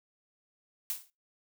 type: noise with exponential decay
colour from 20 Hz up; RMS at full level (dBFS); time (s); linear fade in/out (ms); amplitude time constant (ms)
blue; -31; 0.9-1.1; 0; 43
effects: noise-tail reverb RT60 0.2 s tail -18 dB re dry